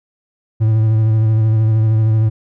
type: tone with vibrato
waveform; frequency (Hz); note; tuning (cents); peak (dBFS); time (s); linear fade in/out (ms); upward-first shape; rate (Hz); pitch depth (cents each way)
triangle; 110; A2; 0; -8; 0.6-2.3; 20; sine; 13; 27
effects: none